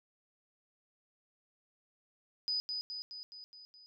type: tone with echo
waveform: sine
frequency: 4978 Hz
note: D#8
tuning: in tune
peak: -31 dBFS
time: 2.48-2.6 s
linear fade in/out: 0 ms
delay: 210 ms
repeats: 6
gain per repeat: -4 dB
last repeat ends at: 3.86 s
effects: none